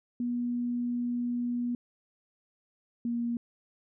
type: tone pair in turn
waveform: sine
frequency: 242 / 236.5 Hz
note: B3 / A#3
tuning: -35 / +25 cents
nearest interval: unison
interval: 40 cents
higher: first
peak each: -28 dBFS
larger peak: neither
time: 0.2-1.75 / 3.05-3.37 s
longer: first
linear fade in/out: 2 ms
effects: none